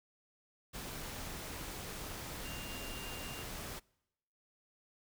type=tone in noise; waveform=sine; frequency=2794 Hz; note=F7; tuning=in tune; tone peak=-49 dBFS; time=2.44-3.44 s; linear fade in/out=20 ms; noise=pink; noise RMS=-44 dBFS; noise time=0.73-3.8 s; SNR=-8 dB; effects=noise-tail reverb RT60 0.9 s tail -26 dB re dry